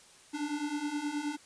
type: beating tone pair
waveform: square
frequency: 288.4 / 297.9 Hz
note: D4 / D4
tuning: -31 / +25 cents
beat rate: 9.5 Hz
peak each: -38 / -35 dBFS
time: 0.33-1.37 s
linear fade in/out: 20 ms
effects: white hiss -57 dBFS RMS until 1.45 s + resampled to 22050 Hz